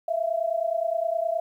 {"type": "tone pair together", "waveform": "sine", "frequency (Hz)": [650, 679.6], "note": ["E5", "F5"], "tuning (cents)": [-24, -47], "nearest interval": "minor second", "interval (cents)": 77, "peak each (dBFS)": -26, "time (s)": [0.08, 1.4], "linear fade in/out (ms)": 5, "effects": ["10-bit"]}